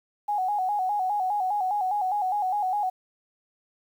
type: tone with vibrato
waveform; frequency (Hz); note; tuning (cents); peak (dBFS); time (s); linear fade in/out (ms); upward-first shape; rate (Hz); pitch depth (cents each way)
sine; 785; G5; +2; -23; 0.28-2.9; 10; square; 4.9; 93
effects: 9-bit